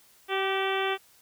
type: harmonic tone with a mistuned harmonic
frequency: 385.3 Hz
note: G4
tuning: 30 cents flat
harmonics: 1 / 2 / 3 / 4 / 5 / 6 / 7 / 8 / 9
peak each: -29 / -32 / -34 / -35 / -36 / -37 / -37 / -38 / -39 dBFS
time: 0.28-0.98 s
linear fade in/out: 50 ms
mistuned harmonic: 3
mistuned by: +29 cents
effects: white hiss -59 dBFS RMS until 1.21 s